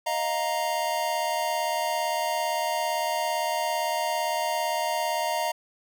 square chord, Eb suspended second, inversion none, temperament just, 622.3 / 700 / 933.4 Hz, Eb5 / F5 / Bb5, 0 / +4 / +2 cents, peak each -31 / -31 / -29 dBFS, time 0.06-5.52 s, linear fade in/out 10 ms, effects none

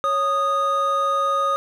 triangle tone pair together, 553 / 1239.3 Hz, C#5 / D#6, -4 / -7 cents, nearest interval octave + major second, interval 1397 cents, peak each -23 / -17 dBFS, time 0.04-1.56 s, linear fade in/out 0 ms, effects none

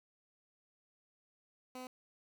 15% pulse tone, 254.5 Hz, C4, 48 cents flat, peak -38 dBFS, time 1.75-1.87 s, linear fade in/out 2 ms, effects none

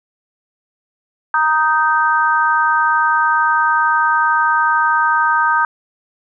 sine chord, Eb major, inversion second, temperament just, 933.4 / 1244.5 / 1555.6 Hz, Bb5 / Eb6 / G6, +2 / 0 / -14 cents, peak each -16 dBFS, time 1.34-5.65 s, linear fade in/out 2 ms, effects none

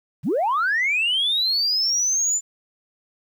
sine linear sweep, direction up, 101.2 to 7170 Hz, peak -17 dBFS, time 0.23-2.41 s, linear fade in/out 50 ms, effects tanh soft clip ceiling -15 dBFS + 9-bit

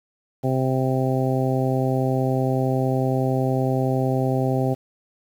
harmonic tone, 130.81 Hz, C3, in tune, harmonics 1 / 2 / 3 / 4 / 5 / 6, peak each -22 / -25 / -27 / -28 / -29 / -30 dBFS, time 0.43-4.75 s, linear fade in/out 20 ms, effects 8-bit

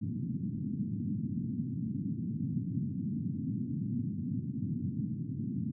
white band-pass noise, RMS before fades -35 dBFS, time 0.01-5.72 s, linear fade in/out 20 ms, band 100 to 260 Hz, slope 48 dB/octave, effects none

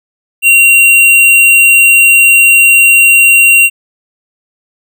square tone, 2754 Hz, F7, 25 cents flat, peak -3 dBFS, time 0.42-3.7 s, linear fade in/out 50 ms, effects none

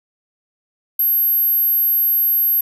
sine tone, 12560 Hz, G9, 2 cents sharp, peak -13 dBFS, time 0.99-2.61 s, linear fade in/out 5 ms, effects none

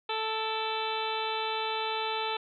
harmonic tone with a mistuned harmonic, 440.4 Hz, A4, 2 cents sharp, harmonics 1 / 2 / 3 / 4 / 5 / 6 / 7 / 8 / 9, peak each -36 / -33 / -38 / -44 / -43 / -39 / -42 / -39 / -41 dBFS, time 0.09-2.37 s, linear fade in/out 5 ms, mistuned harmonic 5, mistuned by +68 cents, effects none

